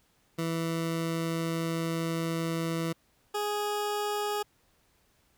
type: tone pair in turn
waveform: 20% pulse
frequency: 164.81 / 415.3 Hz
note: E3 / G#4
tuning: 0 / 0 cents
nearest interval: octave + major third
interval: 1600 cents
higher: second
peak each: -24 dBFS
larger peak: neither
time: 0.38-2.93 / 3.34-4.43 s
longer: first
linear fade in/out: 10 ms
effects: pink hiss -68 dBFS RMS until 5.37 s